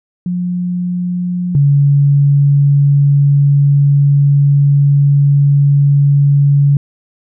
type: tone pair in turn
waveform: sine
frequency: 178.3 / 141.87 Hz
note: F3 / C#3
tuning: +36 / +40 cents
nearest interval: major third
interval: 396 cents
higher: first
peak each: -14 / -6 dBFS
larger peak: second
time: 0.26-1.55 / 1.55-6.77 s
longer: second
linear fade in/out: 2 ms
effects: none